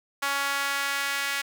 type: tone with high-pass filter sweep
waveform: sawtooth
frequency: 279.5 Hz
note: C#4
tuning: 14 cents sharp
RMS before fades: -28 dBFS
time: 0.22-1.42 s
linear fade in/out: 10 ms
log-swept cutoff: 1200 to 1800 Hz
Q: 1.6
effects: none